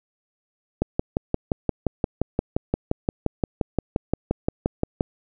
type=click train; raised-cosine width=2 ms; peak=-7 dBFS; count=25; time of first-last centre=0.82-5.008 s; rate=5.73 Hz; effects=none